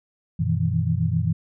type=tone cluster; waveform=sine; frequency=93.6 / 120.6 / 157.9 / 165.6 Hz; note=F#2 / B2 / D#3 / E3; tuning=+20 / -41 / +26 / +8 cents; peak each=-25 dBFS; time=0.39-1.33 s; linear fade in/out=10 ms; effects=none